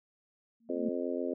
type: tone with exponential growth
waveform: sine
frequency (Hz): 229.8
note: A#3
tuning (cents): -25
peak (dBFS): -27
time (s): 0.6-0.89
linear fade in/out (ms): 5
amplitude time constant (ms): 61
type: harmonic tone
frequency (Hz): 87.31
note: F2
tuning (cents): 0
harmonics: 3 / 4 / 5 / 6 / 7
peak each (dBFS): -36 / -37 / -38 / -39 / -39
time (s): 0.69-1.34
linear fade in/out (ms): 5
effects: none